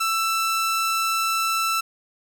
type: tone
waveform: sawtooth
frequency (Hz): 1329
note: E6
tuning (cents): +14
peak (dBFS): -17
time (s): 0-1.81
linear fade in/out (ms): 10
effects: none